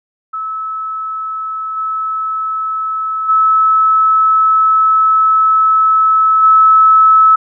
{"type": "tone with level steps", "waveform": "sine", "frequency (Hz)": 1300, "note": "E6", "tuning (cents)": -24, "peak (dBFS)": [-18, -15, -7, -4], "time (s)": [0.33, 7.36], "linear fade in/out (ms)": 10, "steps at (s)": [1.76, 3.28, 6.42], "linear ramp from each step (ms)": 20, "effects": []}